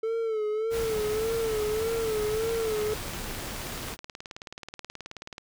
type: tone with vibrato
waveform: triangle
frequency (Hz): 440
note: A4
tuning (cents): 0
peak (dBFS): -24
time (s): 0.03-2.94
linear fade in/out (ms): 5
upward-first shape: sine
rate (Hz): 1.7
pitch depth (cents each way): 69
type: noise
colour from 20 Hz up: pink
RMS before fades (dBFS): -36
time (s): 0.7-3.97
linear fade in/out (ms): 50
type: click train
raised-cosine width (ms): 0.2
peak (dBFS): -22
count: 56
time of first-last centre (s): 2.44-5.381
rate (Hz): 18.7
effects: none